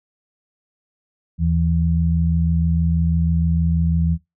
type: tone pair together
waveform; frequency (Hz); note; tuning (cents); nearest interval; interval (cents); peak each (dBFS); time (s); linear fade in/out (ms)
sine; 79.4 / 165.64; D#2 / E3; +36 / +9; octave + minor second; 1273; -18; 1.38-4.18; 50
effects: noise-tail reverb RT60 0.2 s tail -21 dB re dry